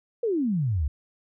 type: exponential sweep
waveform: sine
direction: down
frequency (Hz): 493.9 to 65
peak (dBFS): -22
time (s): 0.23-0.88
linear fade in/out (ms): 5
effects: none